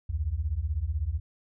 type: beating tone pair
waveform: sine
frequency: 67.2 / 83.2 Hz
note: C2 / E2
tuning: +47 / +17 cents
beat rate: 16 Hz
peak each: -30 / -29 dBFS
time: 0.09-1.2 s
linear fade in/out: 10 ms
effects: none